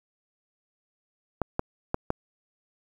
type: clicks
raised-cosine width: 1 ms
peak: -11 dBFS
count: 4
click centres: 1.417 / 1.594 / 1.944 / 2.104 s
effects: 8-bit